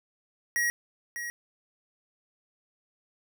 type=tone with echo; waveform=square; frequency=1900 Hz; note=A#6; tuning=33 cents sharp; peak=-25 dBFS; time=0.56-0.7 s; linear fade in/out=0 ms; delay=600 ms; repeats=1; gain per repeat=-9 dB; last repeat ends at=1.3 s; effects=none